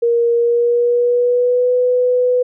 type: tone with pitch glide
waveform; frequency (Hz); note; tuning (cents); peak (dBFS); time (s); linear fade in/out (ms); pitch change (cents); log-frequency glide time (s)
sine; 470 to 497.4; A#4 to B4; +14 to +12; -11; 0.02-2.43; 10; +98; 0.34-1.72
effects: none